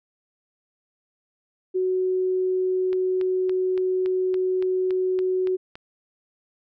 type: tone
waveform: sine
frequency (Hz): 371.1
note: F#4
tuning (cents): +5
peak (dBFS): -20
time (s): 1.74-5.57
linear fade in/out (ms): 20
type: click train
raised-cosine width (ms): 0.3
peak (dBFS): -23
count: 11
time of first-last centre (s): 2.93-5.755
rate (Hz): 3.54
effects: none